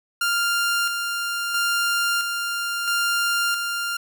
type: tone with tremolo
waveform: sawtooth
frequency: 1396.9 Hz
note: F6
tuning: in tune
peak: -16 dBFS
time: 0.21-3.97 s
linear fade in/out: 5 ms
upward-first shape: square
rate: 0.75 Hz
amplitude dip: 40%
effects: none